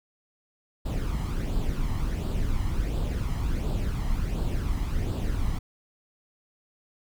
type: noise with flanger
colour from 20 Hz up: brown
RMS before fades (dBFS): -27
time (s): 0.85-5.59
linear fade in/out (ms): 10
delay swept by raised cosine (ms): 0.24 to 1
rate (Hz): 1.4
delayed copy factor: +0.55
effects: none